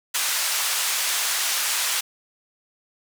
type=band-pass noise; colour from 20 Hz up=white; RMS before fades=-24 dBFS; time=0.14-2.01 s; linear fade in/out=10 ms; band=940 to 9900 Hz; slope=12 dB/octave; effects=none